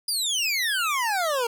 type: exponential sweep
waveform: 25% pulse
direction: down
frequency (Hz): 4978 to 454.7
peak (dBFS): -19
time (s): 0.08-1.47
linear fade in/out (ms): 5
effects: none